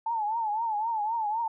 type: tone with vibrato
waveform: sine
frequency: 880 Hz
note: A5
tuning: in tune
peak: -26 dBFS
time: 0.06-1.48 s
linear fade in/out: 5 ms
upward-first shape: triangle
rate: 3.9 Hz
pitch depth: 130 cents each way
effects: none